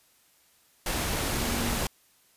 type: tone in noise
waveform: sine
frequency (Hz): 235.6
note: A#3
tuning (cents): +19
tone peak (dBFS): -34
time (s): 1.38-1.81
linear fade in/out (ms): 2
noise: pink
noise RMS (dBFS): -29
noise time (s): 0.86-1.87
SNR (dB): -8
effects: white hiss -63 dBFS RMS until 2.36 s + resampled to 32000 Hz

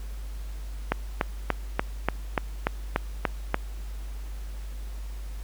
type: click train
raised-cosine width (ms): 0.5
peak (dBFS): -7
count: 10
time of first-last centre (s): 0.92-3.544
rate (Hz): 3.43
effects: added 50 Hz sine -33 dBFS peak until 5.43 s + pink hiss -51 dBFS RMS until 5.43 s

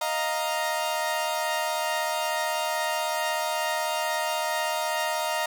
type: chord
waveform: sawtooth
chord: Eb suspended second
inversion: none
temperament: equal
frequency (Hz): 622.3 / 698.5 / 932.3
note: Eb5 / F5 / Bb5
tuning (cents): 0 / 0 / 0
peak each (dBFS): -26 / -28 / -25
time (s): 0.01-5.46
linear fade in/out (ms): 5
effects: none

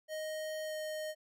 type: tone with pitch glide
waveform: square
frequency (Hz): 623 to 619.1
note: D#5 to D#5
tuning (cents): +2 to -9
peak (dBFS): -38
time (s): 0.08-1.15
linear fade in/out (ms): 50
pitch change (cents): -11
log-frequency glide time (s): 0.65-0.75
effects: none

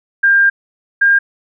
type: tone pair in turn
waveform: sine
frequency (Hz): 1599 / 1608.2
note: G6 / G6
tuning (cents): +34 / +44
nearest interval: unison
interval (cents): 10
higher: second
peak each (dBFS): -7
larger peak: neither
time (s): 0.23-0.5 / 1.01-1.19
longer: first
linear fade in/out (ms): 10
effects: none

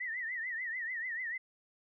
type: tone with vibrato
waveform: sine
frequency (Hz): 1913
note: A#6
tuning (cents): +44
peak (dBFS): -35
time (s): 0-1.38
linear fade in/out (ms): 10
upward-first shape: triangle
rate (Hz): 6.8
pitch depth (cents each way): 150
effects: none

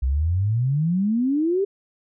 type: exponential sweep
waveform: sine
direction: up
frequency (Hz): 61.7 to 407.5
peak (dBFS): -18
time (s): 0.02-1.65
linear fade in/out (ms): 10
effects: none

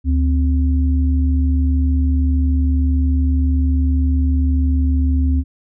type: tone pair together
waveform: sine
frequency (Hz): 73.41 / 261.6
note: D2 / C4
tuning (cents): 0 / 0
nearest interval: octave + minor seventh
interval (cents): 2200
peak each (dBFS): -13 / -21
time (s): 0.04-5.44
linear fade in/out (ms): 50
effects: none

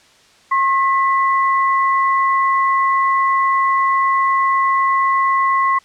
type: tone pair together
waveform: sine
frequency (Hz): 1077.9 / 1986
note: C#6 / B6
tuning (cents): -49 / +9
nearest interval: major seventh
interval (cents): 1058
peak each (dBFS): -13 / -21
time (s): 0.51-5.79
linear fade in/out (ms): 10
effects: white hiss -50 dBFS RMS until 5.84 s + low-pass 6000 Hz 12 dB/octave

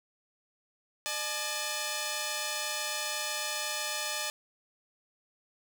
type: tone pair together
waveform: 5% pulse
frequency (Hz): 602 / 856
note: D5 / A5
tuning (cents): +43 / -48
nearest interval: tritone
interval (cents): 609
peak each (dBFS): -23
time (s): 1.06-4.3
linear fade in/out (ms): 0
effects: none

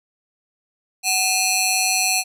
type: ring-modulated tone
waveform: 10% pulse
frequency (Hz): 1700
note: G#6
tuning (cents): +40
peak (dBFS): -5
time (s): 1.03-2.24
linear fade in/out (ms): 50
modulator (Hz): 949
effects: none

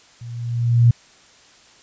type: tone with level ramp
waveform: sine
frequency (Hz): 118.6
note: A#2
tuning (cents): +30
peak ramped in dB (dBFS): -32 to -7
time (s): 0.21-0.91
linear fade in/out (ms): 5
effects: white hiss -50 dBFS RMS until 1.82 s + resampled to 16000 Hz

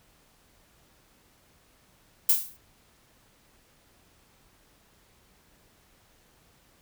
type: noise with exponential decay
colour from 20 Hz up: violet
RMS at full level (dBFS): -17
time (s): 2.29-2.57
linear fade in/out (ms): 5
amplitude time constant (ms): 59
effects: pink hiss -62 dBFS RMS until 6.81 s

